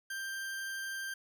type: tone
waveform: 40% pulse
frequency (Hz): 1578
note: G6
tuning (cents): +11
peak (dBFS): -36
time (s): 0.1-1.14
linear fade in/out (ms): 5
effects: none